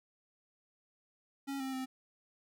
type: tone with pitch steps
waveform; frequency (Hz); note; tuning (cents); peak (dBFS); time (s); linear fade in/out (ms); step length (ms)
square; 275.6 / 265.3 / 260.7; C#4 / C4 / C4; -10 / +24 / -6; -37; 1.47-1.86; 20; 130
effects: none